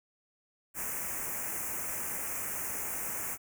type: band-stop noise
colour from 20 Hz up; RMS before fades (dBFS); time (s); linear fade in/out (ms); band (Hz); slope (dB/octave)
white; -36; 0.74-3.38; 50; 2500 to 6200; 48
effects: none